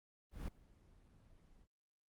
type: noise with ADSR envelope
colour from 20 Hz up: brown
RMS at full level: -41 dBFS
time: 0.31-1.67 s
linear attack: 170 ms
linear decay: 4 ms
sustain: -24 dB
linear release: 54 ms
effects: Opus 24 kbps